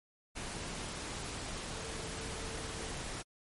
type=tone in noise; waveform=sine; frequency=446.9 Hz; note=A4; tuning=27 cents sharp; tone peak=-49 dBFS; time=1.72-2.93 s; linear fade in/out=20 ms; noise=pink; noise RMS=-41 dBFS; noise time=0.35-3.23 s; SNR=-11 dB; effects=MP3 48 kbps